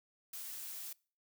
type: noise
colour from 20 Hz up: blue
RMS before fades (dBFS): -45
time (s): 0.33-0.93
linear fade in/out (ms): 5
effects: noise-tail reverb RT60 0.4 s tail -24 dB re dry